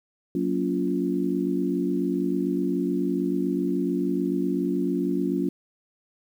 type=chord; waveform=sine; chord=Gb major seventh; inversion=none; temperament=equal with one note detuned; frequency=185 / 233.1 / 282.2 / 349.2 Hz; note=Gb3 / Bb3 / Db4 / F4; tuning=0 / 0 / +31 / 0 cents; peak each=-28 / -31 / -26 / -28 dBFS; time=0.35-5.49 s; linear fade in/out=2 ms; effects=9-bit